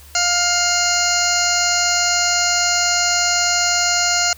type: harmonic tone with a mistuned harmonic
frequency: 704 Hz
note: F5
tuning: 14 cents sharp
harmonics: 1 / 2 / 3 / 4 / 6 / 7 / 8 / 9 / 10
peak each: -23 / -22 / -26 / -26 / -21 / -26 / -27 / -24 / -22 dBFS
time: 0.15-4.33 s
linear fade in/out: 2 ms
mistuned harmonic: 9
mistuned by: +32 cents
effects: added 72 Hz sine -42 dBFS peak until 4.37 s + white hiss -45 dBFS RMS until 4.37 s